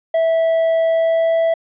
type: tone with pitch glide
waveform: triangle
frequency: 655 to 658.8 Hz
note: E5 to E5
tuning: -11 to -1 cents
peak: -11 dBFS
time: 0.14-1.54 s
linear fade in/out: 5 ms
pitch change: +10 cents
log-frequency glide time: 0.86-1.38 s
effects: resampled to 8000 Hz